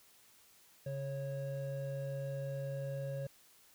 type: tone pair together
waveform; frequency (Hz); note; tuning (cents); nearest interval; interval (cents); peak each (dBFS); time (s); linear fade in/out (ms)
triangle; 138.59 / 548.6; C#3 / C#5; 0 / -18; 2 octaves; 2382; -37 / -39; 0.86-3.27; 5
effects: white hiss -64 dBFS RMS until 3.74 s

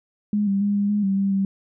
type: tone with pitch steps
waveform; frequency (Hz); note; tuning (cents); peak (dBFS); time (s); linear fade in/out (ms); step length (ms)
sine; 207.8 / 197.1 / 203.6 / 202.4 / 207.2 / 194.5 / 196.8 / 194.8; G#3 / G3 / G#3 / G#3 / G#3 / G3 / G3 / G3; +1 / +10 / -34 / -44 / -4 / -13 / +7 / -11; -18; 0.33-1.45; 2; 140
effects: none

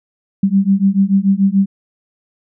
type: beating tone pair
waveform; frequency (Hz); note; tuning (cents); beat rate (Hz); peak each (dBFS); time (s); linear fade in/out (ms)
sine; 192.3 / 199.2; G3 / G3; -33 / +28; 6.9; -13; 0.43-1.66; 5
effects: none

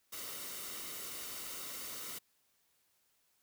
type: noise with comb filter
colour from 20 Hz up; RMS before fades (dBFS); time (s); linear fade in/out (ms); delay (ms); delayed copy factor
white; -44; 0.12-2.19; 10; 1.2; -0.5
effects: white hiss -75 dBFS RMS until 3.42 s

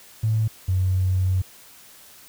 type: tone pair in turn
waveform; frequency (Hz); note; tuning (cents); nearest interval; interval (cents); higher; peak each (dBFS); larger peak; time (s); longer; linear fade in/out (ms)
triangle; 110 / 92.93; A2 / F#2; 0 / +8; minor third; 292; first; -14; neither; 0.23-0.48 / 0.68-1.42; second; 10
effects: tanh soft clip ceiling -16 dBFS + white hiss -48 dBFS RMS until 2.28 s

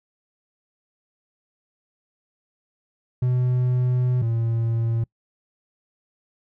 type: tone pair in turn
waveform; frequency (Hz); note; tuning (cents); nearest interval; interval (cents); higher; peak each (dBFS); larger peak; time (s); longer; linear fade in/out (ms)
triangle; 125.3 / 114.85; B2 / A#2; +25 / -25; major second; 150; first; -16 / -18; first; 3.22-4.22 / 4.22-5.04; first; 5
effects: noise-tail reverb RT60 0.1 s tail -26 dB re dry

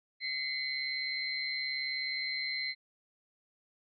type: tone cluster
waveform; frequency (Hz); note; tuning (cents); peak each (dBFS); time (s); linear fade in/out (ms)
sine; 2040 / 2179 / 4120; C7 / C#7 / C8; -44 / -30 / -28; -37 / -39 / -36; 0.2-2.75; 50
effects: none

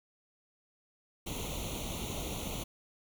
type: noise with comb filter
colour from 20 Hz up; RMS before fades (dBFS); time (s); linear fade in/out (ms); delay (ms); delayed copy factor
pink; -38; 1.26-2.64; 10; 0.3; +0.9
effects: none

